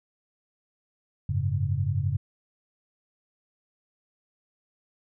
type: chord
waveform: sine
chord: F# suspended second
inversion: none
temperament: just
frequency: 92.5 / 104.06 / 138.75 Hz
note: F#2 / G#2 / C#3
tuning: 0 / +4 / +2 cents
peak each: -28 dBFS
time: 1.29-2.17 s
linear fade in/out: 5 ms
effects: none